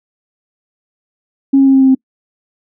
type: tone with pitch steps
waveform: sine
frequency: 273.2 / 271.2 / 269.1 / 267.1 / 265.1 / 263.1 Hz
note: C#4 / C#4 / C4 / C4 / C4 / C4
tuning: -25 / -38 / +49 / +36 / +23 / +10 cents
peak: -4 dBFS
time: 1.53-1.95 s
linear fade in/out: 10 ms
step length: 70 ms
effects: noise-tail reverb RT60 0.1 s tail -26 dB re dry + tanh soft clip ceiling 0 dBFS